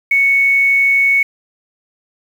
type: tone with quantisation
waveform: sine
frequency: 2217 Hz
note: C#7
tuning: in tune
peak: -9 dBFS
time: 0.11-1.23 s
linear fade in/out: 5 ms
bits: 6
effects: none